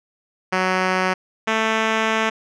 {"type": "tone pair in turn", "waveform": "5% pulse", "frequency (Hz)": [185.9, 221.1], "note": ["F#3", "A3"], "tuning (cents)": [8, 9], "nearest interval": "minor third", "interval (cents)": 301, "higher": "second", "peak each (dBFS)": -6, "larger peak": "neither", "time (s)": [[0.52, 1.14], [1.47, 2.3]], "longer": "second", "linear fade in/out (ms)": 10, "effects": ["low-pass 4000 Hz 12 dB/octave"]}